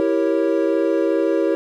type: chord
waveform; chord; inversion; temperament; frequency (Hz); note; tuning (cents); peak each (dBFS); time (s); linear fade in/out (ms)
triangle; E diminished seventh; none; equal with one note detuned; 329.6 / 392 / 466.2 / 551.2; E4 / G4 / Bb4 / Db5; 0 / 0 / 0 / -10; -18 / -20 / -21 / -20; 0-1.55; 0
effects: none